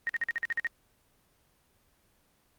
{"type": "tone bursts", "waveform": "sine", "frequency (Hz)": 1864.7, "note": "A#6", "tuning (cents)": 0, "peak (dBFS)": -26, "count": 9, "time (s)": [0.07, 0.669], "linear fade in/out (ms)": 0, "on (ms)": 23, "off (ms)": 49, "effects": ["pink hiss -68 dBFS RMS until 2.58 s", "Opus 24 kbps"]}